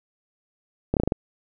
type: slowing click train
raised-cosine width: 2 ms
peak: -8 dBFS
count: 6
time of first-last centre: 0.94-1.121 s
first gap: 28 ms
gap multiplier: 1.13
effects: none